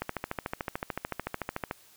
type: click train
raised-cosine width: 0.5 ms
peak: -16 dBFS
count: 24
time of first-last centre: 0.02-1.711 s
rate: 13.6 Hz
effects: white hiss -58 dBFS RMS until 1.96 s